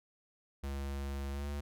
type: tone with pitch glide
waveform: square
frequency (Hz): 69.3 to 71.79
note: C#2 to D2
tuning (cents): 0 to -39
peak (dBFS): -37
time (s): 0.63-1.61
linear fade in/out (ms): 10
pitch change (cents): +61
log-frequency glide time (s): 1.31-1.48
effects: none